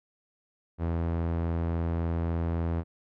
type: tone with low-pass filter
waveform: sawtooth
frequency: 83.6 Hz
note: E2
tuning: 25 cents sharp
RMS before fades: -29 dBFS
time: 0.78-2.84 s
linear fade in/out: 50 ms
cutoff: 1300 Hz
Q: 0.52
effects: none